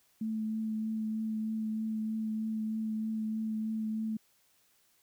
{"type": "tone with vibrato", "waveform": "sine", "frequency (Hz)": 218.9, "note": "A3", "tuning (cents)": -9, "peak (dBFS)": -31, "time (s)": [0.21, 4.17], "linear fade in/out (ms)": 5, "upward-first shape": "triangle", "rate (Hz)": 3.2, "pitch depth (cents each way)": 15, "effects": ["white hiss -69 dBFS RMS until 5.02 s"]}